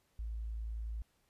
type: tone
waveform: sine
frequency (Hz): 55.4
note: A1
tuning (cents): +13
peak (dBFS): -37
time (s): 0.19-1.02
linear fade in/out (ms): 0
effects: pink hiss -75 dBFS RMS until 1.29 s + resampled to 32000 Hz